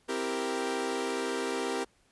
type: chord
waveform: sawtooth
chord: C dominant seventh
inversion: none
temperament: equal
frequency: 261.6 / 329.6 / 392 / 466.2 Hz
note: C4 / E4 / G4 / Bb4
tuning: 0 / 0 / 0 / 0 cents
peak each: -33 / -35 / -30 / -31 dBFS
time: 0.08-1.85 s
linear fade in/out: 20 ms
effects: pink hiss -67 dBFS RMS until 2.11 s + resampled to 24000 Hz